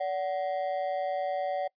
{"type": "ring-modulated tone", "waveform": "triangle", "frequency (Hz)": 660, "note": "E5", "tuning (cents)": 2, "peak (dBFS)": -23, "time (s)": [0, 1.68], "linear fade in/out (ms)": 10, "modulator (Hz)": 85.2, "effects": ["noise-tail reverb RT60 0.1 s tail -24 dB re dry", "resampled to 11025 Hz"]}